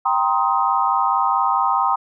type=chord; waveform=sine; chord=C minor seventh; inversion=second; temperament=just; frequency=784.9 / 941.9 / 1046.5 / 1255.8 Hz; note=G5 / Bb5 / C6 / Eb6; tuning=+2 / +18 / 0 / +16 cents; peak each=-21 dBFS; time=0.05-1.96 s; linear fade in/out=10 ms; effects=none